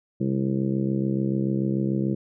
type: harmonic tone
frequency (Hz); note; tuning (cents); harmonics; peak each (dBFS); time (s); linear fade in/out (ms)
66.9; C2; +39; 2 / 3 / 4 / 5 / 6 / 7 / 8; -27 / -25 / -37 / -28 / -36 / -38 / -40; 0.2-2.15; 10
effects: none